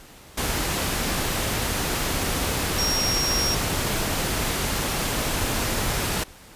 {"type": "tone in noise", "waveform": "sine", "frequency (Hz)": 5588, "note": "F8", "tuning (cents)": 0, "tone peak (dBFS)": -23, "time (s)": [2.78, 3.55], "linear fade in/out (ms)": 10, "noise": "pink", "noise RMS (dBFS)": -25, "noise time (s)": [0.37, 6.24], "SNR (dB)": -1, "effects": ["pink hiss -47 dBFS RMS until 6.55 s", "resampled to 32000 Hz"]}